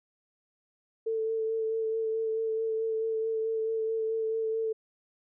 sine tone with vibrato, 444.9 Hz, A4, 19 cents sharp, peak -27 dBFS, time 1.06-4.73 s, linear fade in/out 10 ms, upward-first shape sine, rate 4.6 Hz, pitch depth 17 cents each way, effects none

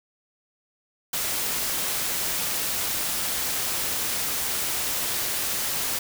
white noise, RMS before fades -27 dBFS, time 1.13-5.99 s, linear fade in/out 5 ms, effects none

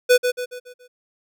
square tone with echo, 495.5 Hz, B4, 6 cents sharp, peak -11 dBFS, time 0.09-0.18 s, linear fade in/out 20 ms, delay 140 ms, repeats 5, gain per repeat -7 dB, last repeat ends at 0.88 s, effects none

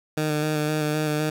15% pulse tone with vibrato, 152.4 Hz, D#3, 36 cents flat, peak -16 dBFS, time 0.17-1.3 s, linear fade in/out 5 ms, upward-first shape square, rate 3.9 Hz, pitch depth 18 cents each way, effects none

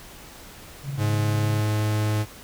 sine tone with tremolo, 138.59 Hz, C#3, in tune, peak -26 dBFS, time 0.83-1.63 s, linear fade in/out 50 ms, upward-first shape square, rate 20 Hz, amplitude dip 40%
45% pulse tone with pitch glide, 105.5 to 106.54 Hz, G#2 to G#2, +28 to +45 cents, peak -21 dBFS, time 0.97-2.26 s, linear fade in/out 50 ms, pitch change +17 cents, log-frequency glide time 1.3-1.81 s
effects pink hiss -44 dBFS RMS until 2.43 s

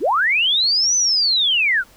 sine linear two-way sweep, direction up then down, 223.6 to 6120 to 1352 Hz, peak -14 dBFS, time 0-1.84 s, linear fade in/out 50 ms, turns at 0.96 s, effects pink hiss -50 dBFS RMS until 1.96 s

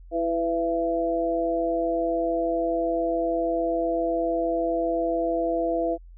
sine tone cluster, 331.6 / 500 / 673 Hz, E4 / B4 / E5, +10 / +21 / +36 cents, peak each -27 / -28 / -25 dBFS, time 0.11-5.98 s, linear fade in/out 50 ms, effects added 43 Hz sine -43 dBFS peak until 6.17 s

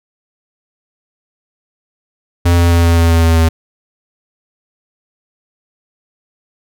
square tone with pitch steps, 86.4 / 85.7 / 85.01 / 84.33 / 83.65 / 82.98 / 82.31 / 81.65 Hz, F2 / F2 / F2 / E2 / E2 / E2 / E2 / E2, -18 / -32 / -46 / +40 / +26 / +12 / -2 / -16 cents, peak -8 dBFS, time 2.45-3.49 s, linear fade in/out 10 ms, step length 130 ms, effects none

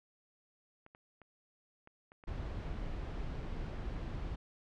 clicks, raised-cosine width 0.5 ms, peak -40 dBFS, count 7, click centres 0.864 / 0.949 / 1.217 / 1.874 / 2.119 / 2.238 / 2.627 s
brown noise, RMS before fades -40 dBFS, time 2.27-4.36 s, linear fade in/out 10 ms
effects low-pass 4000 Hz 12 dB/octave

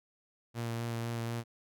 sawtooth tone with vibrato, 116.54 Hz, A#2, in tune, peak -30 dBFS, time 0.54-1.44 s, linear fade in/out 50 ms, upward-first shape sine, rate 4 Hz, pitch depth 17 cents each way, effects none

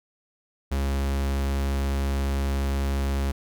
45% pulse tone, 68.8 Hz, C#2, 12 cents flat, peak -23 dBFS, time 0.71-3.32 s, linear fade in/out 10 ms, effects none

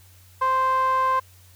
sawtooth tone with band-pass filter, 522 Hz, C5, 4 cents flat, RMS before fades -21 dBFS, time 0.41-1.2 s, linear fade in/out 10 ms, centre 1100 Hz, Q 5.2, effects added 91 Hz sine -50 dBFS peak until 1.55 s + white hiss -55 dBFS RMS until 1.55 s

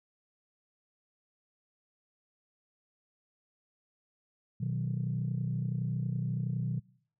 sine chord, B major, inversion none, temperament equal, 123.47 / 155.56 / 185 Hz, B2 / D#3 / F#3, 0 / 0 / 0 cents, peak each -32 / -34 / -36 dBFS, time 4.6-6.8 s, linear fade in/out 10 ms, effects noise-tail reverb RT60 0.6 s tail -24 dB re dry + tanh soft clip ceiling -23 dBFS

